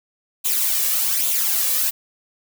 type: noise with flanger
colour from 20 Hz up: blue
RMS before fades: -20 dBFS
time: 0.44-1.91 s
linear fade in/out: 20 ms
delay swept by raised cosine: 0.28 to 1.78 ms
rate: 1.2 Hz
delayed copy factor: +0.6
effects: none